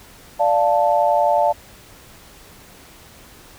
sine chord, D minor, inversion none, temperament equal, 587.3 / 698.5 / 880 Hz, D5 / F5 / A5, 0 / 0 / 0 cents, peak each -18 dBFS, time 0.39-1.53 s, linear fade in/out 20 ms, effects pink hiss -45 dBFS RMS until 3.58 s

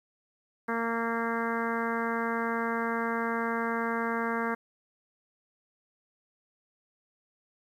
harmonic tone, 230.3 Hz, A#3, 21 cents flat, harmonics 1 / 2 / 3 / 4 / 5 / 6 / 7 / 8 / 9, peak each -33 / -34 / -39 / -36 / -36 / -38 / -36 / -43 / -43 dBFS, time 0.68-4.55 s, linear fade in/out 10 ms, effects 10-bit

